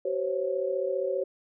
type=tone cluster; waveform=sine; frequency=380.4 / 513 / 548 Hz; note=F#4 / C5 / C#5; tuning=+48 / -34 / -20 cents; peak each=-31 / -32 / -29 dBFS; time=0.05-1.24 s; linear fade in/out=5 ms; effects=none